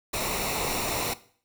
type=noise with comb filter; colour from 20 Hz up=pink; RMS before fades=-29 dBFS; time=0.13-1.14 s; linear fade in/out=10 ms; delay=0.62 ms; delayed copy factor=-0.6; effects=noise-tail reverb RT60 0.5 s tail -17 dB re dry